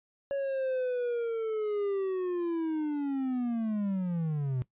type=linear sweep; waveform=triangle; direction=down; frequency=560 to 123.47 Hz; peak=-26 dBFS; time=0.31-4.62 s; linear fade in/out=0 ms; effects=noise-tail reverb RT60 0.1 s tail -18 dB re dry + resampled to 8000 Hz